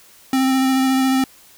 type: tone with vibrato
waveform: square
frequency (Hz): 263.4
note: C4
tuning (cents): +12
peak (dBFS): -15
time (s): 0.33-1.24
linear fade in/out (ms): 2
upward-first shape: sine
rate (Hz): 14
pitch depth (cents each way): 14
effects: white hiss -48 dBFS RMS until 1.57 s